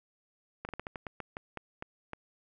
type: slowing click train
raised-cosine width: 0.5 ms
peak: -23 dBFS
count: 12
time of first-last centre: 0.65-2.134 s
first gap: 39 ms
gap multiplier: 1.23
effects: none